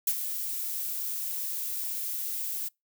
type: noise with ADSR envelope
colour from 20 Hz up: violet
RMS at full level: -24 dBFS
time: 0.07-2.69 s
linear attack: 4 ms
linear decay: 60 ms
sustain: -9 dB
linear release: 16 ms
effects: noise-tail reverb RT60 0.2 s tail -26 dB re dry